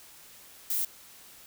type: noise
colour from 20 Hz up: violet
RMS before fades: -29 dBFS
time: 0.7-0.85 s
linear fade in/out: 5 ms
effects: white hiss -52 dBFS RMS until 1.46 s